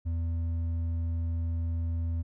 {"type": "tone with hard clipping", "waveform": "sine", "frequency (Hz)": 83.3, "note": "E2", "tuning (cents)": 19, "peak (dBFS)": -29, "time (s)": [0.05, 2.23], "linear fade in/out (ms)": 20, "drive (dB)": 4, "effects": []}